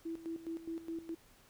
sine tone with tremolo, 329.6 Hz, E4, in tune, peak -37 dBFS, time 0.05-1.15 s, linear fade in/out 10 ms, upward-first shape square, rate 4.8 Hz, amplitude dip 75%, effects pink hiss -64 dBFS RMS until 1.49 s

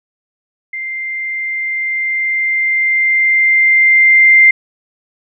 sine tone with level ramp, 2093 Hz, C7, in tune, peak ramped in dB -20 to -3 dBFS, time 0.73-4.51 s, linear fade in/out 5 ms, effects none

